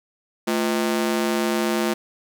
sawtooth ring-modulated tone, 284.2 Hz, C#4, 43 cents sharp, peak -13 dBFS, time 0.47-1.94 s, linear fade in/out 10 ms, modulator 64.4 Hz, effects none

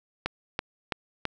click train, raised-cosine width 0.3 ms, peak -11 dBFS, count 4, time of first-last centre 0.26-1.253 s, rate 3.02 Hz, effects none

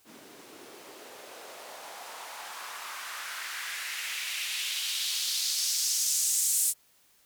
blue noise with band-pass filter sweep, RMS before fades -33 dBFS, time 0.04-6.74 s, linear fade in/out 50 ms, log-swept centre 250 to 8900 Hz, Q 2, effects white hiss -64 dBFS RMS until 7.25 s

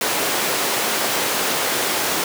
pink high-pass noise, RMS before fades -21 dBFS, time 0.01-2.24 s, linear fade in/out 2 ms, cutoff 350 Hz, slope 12 dB/octave, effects none

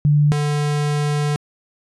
sine / square tone pair in turn, 147.4 / 147.4 Hz, D3 / D3, +7 / +7 cents, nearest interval unison, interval 0 cents, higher neither, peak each -11 / -18 dBFS, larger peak first, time 0.05-0.32 / 0.32-1.36 s, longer second, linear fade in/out 0 ms, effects resampled to 24000 Hz

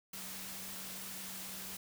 sine tone in noise, 190 Hz, F#3, 46 cents sharp, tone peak -54 dBFS, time 0.13-1.77 s, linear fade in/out 5 ms, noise white, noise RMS -45 dBFS, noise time 0.13-1.77 s, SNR -12 dB, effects none

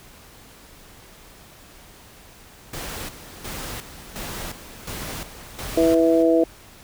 pink noise with tremolo, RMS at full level -32 dBFS, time 2.73-6.23 s, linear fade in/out 5 ms, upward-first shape square, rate 1.4 Hz, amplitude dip 70%
harmonic tone, 164.3 Hz, E3, 5 cents flat, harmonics 2 / 3 / 4, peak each -17 / -19 / -20 dBFS, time 5.77-6.44 s, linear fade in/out 5 ms
effects pink hiss -47 dBFS RMS until 6.83 s

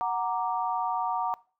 sine chord, Gb augmented, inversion none, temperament equal, 740 / 932.3 / 1174.7 Hz, Gb5 / Bb5 / D6, 0 / 0 / 0 cents, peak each -30 / -29 / -33 dBFS, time 0.01-1.34 s, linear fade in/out 0 ms, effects noise-tail reverb RT60 0.4 s tail -22 dB re dry

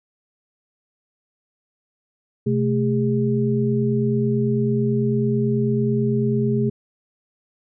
sine tone cluster, 128.6 / 217.7 / 406.2 Hz, C3 / A3 / G#4, -30 / -18 / -38 cents, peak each -21 / -21 / -23 dBFS, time 2.46-6.7 s, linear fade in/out 10 ms, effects none

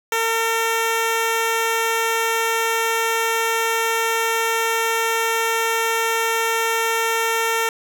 10% pulse tone, 454 Hz, A#4, 46 cents flat, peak -10 dBFS, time 0.12-7.69 s, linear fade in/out 2 ms, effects none

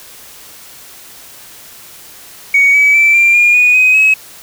sine tone with pitch steps, 2241 / 2284 / 2328 / 2373 / 2419 / 2465 / 2513 / 2561 Hz, C#7 / D7 / D7 / D7 / D#7 / D#7 / D#7 / D#7, +18 / -49 / -16 / +17 / -49 / -17 / +17 / +49 cents, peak -4 dBFS, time 2.54-4.14 s, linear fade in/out 5 ms, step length 200 ms, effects tanh soft clip ceiling -2 dBFS + white hiss -36 dBFS RMS until 4.42 s

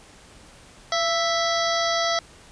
harmonic tone with a mistuned harmonic, 659.3 Hz, E5, in tune, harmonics 1 / 2 / 3 / 5 / 6 / 7 / 8 / 9, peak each -24 / -27 / -29 / -31 / -32 / -32 / -33 / -34 dBFS, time 0.92-2.19 s, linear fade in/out 2 ms, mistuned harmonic 1, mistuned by +43 cents, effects pink hiss -49 dBFS RMS until 2.51 s + resampled to 22050 Hz

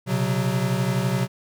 square chord, B suspended second, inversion none, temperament equal with one note detuned, 123.47 / 135.43 / 185 Hz, B2 / C#3 / F#3, 0 / -40 / 0 cents, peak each -26 dBFS, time 0.06-1.28 s, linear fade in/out 50 ms, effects none

